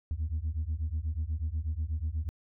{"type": "beating tone pair", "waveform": "sine", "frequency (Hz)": [74.3, 82.5], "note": ["D2", "E2"], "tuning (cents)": [21, 2], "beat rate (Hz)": 8.2, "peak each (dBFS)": -31, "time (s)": [0.11, 2.29], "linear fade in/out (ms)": 0, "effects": ["tanh soft clip ceiling -26 dBFS"]}